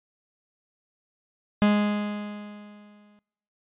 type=tone with exponential decay; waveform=45% pulse; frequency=207.7 Hz; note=G#3; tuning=in tune; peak=-16 dBFS; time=1.62-3.19 s; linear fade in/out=0 ms; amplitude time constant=340 ms; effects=noise-tail reverb RT60 0.8 s tail -24 dB re dry + resampled to 8000 Hz